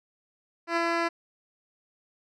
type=tone with ADSR envelope; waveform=10% pulse; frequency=336.9 Hz; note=E4; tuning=38 cents sharp; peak=-14 dBFS; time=0.67-1.09 s; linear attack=96 ms; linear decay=16 ms; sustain=-2 dB; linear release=17 ms; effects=low-pass 4000 Hz 12 dB/octave